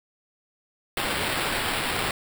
violet noise with sample-and-hold, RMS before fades -27 dBFS, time 0.97-2.11 s, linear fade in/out 2 ms, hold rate 6300 Hz, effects none

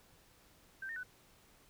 sine tone with pitch steps, 1563 / 1828 / 1496 Hz, G6 / A#6 / F#6, -6 / -34 / +19 cents, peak -40 dBFS, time 0.82-1.033 s, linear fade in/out 5 ms, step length 71 ms, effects pink hiss -65 dBFS RMS until 1.69 s

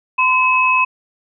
sine tone pair together, 1020.3 / 2571 Hz, C6 / E7, -44 / -44 cents, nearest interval octave + major third, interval 1600 cents, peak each -14 dBFS, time 0.18-0.85 s, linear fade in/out 10 ms, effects none

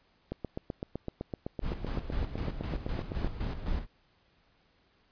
click train, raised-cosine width 2 ms, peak -21 dBFS, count 24, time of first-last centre 0.32-3.246 s, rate 7.86 Hz
brown noise with tremolo, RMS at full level -32 dBFS, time 1.61-3.87 s, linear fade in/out 50 ms, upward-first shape square, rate 3.9 Hz, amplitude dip 60%
effects pink hiss -68 dBFS RMS until 5.11 s + resampled to 11025 Hz

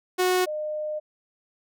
sawtooth / sine tone pair in turn, 366.2 / 609 Hz, F#4 / D#5, -18 / -37 cents, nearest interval major sixth, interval 881 cents, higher second, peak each -16 / -27 dBFS, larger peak first, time 0.18-0.46 / 0.46-1 s, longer second, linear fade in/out 20 ms, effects none

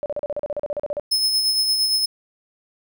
sine tone bursts, 586 Hz, D5, 4 cents flat, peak -22 dBFS, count 15, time 0.03-0.997 s, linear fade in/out 0 ms, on 29 ms, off 38 ms
40% pulse tone with tremolo, 5190 Hz, E8, 28 cents flat, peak -15 dBFS, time 1.11-2.06 s, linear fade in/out 10 ms, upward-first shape sine, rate 8.7 Hz, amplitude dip 40%
effects none

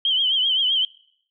sine tone with vibrato, 3117 Hz, G7, 11 cents flat, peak -17 dBFS, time 0.05-0.85 s, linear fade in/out 2 ms, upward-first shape triangle, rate 7.7 Hz, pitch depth 98 cents each way, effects noise-tail reverb RT60 0.7 s tail -24 dB re dry

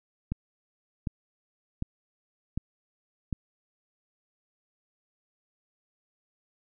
click train, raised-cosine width 5 ms, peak -17 dBFS, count 5, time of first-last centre 0.32-3.328 s, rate 1.33 Hz, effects none

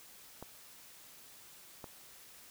clicks, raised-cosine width 1 ms, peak -30 dBFS, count 2, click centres 0.426 / 1.842 s, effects white hiss -56 dBFS RMS until 2.5 s

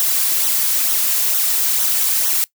blue noise with flanger, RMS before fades -17 dBFS, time 0-2.44 s, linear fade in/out 0 ms, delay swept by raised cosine 0.41 to 3.51 ms, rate 2.2 Hz, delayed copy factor -0.6, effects noise-tail reverb RT60 0.1 s tail -20 dB re dry

